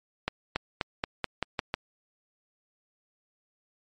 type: accelerating click train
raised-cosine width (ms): 0.3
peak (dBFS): -11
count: 8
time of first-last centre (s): 0.28-1.741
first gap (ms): 280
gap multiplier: 0.9
effects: MP3 48 kbps